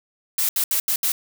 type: noise bursts at uneven times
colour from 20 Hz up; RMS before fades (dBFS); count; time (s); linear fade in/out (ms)
blue; -21; 5; 0.38-0.49 / 0.56-0.64 / 0.71-0.8 / 0.88-0.96 / 1.03-1.12; 2
effects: none